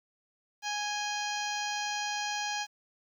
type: harmonic tone with a mistuned harmonic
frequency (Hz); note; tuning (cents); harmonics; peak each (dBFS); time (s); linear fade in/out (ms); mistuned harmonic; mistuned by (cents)
830.6; G#5; 0; 1 / 2 / 3 / 4 / 5 / 6 / 7 / 8; -35 / -38 / -40 / -41 / -42 / -43 / -43 / -44; 0.62-2.67; 50; 4; -71
effects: 10-bit

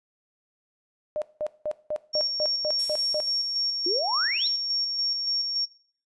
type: tone bursts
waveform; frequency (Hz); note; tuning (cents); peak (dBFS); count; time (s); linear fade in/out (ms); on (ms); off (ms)
sine; 607; D#5; -43; -25; 9; 1.16-3.202; 0; 58; 190
type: tone with tremolo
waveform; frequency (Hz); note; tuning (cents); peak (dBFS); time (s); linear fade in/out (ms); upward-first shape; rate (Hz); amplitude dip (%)
sine; 5520; F8; -21; -23; 2.13-5.66; 20; square; 3.5; 35
type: noise with exponential decay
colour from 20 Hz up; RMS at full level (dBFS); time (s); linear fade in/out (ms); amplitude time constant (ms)
violet; -32; 2.79-4.27; 1; 320
type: exponential sweep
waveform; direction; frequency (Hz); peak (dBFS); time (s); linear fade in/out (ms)
sine; up; 329.6 to 4186; -26; 3.86-4.48; 5
effects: noise-tail reverb RT60 0.5 s tail -18 dB re dry + resampled to 24000 Hz

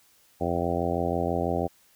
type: harmonic tone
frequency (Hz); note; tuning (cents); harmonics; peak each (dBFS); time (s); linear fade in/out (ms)
86.1; F2; -24; 1 / 2 / 3 / 4 / 5 / 6 / 7 / 8 / 9; -33 / -33 / -33 / -33 / -33 / -33 / -33 / -33 / -33; 0.4-1.68; 20
effects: white hiss -61 dBFS RMS until 1.95 s

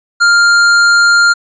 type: tone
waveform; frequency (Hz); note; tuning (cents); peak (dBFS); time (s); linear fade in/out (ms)
square; 1400; F6; +4; -6; 0.2-1.34; 20
effects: resampled to 16000 Hz

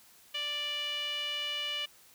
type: tone with band-pass filter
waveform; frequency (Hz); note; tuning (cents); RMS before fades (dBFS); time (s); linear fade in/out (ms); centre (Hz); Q
sawtooth; 587.3; D5; 0; -35; 0.34-1.86; 10; 2900; 6
effects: white hiss -59 dBFS RMS until 2.14 s

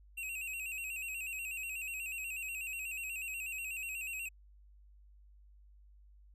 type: tone with vibrato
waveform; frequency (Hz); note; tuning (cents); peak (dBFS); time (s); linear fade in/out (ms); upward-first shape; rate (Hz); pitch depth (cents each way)
square; 2637; E7; 0; -39; 0.17-4.29; 10; square; 8.2; 65
effects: added 50 Hz sine -57 dBFS peak until 6.34 s

